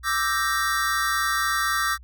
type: chord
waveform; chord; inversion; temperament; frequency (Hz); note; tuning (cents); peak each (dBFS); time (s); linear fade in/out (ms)
square; E half-diminished seventh; third; equal; 1174.7 / 1318.5 / 1568 / 1864.7; D6 / E6 / G6 / Bb6; 0 / 0 / 0 / 0; -28; 0.03-1.98; 50
effects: added 61 Hz sine -43 dBFS peak until 2.03 s